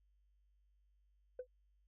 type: tone with exponential decay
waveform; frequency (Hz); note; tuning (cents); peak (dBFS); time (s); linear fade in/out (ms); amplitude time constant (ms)
sine; 504; B4; +35; -36; 1.39-1.47; 5; 16
effects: tanh soft clip ceiling -37 dBFS + added 50 Hz sine -70 dBFS peak until 1.87 s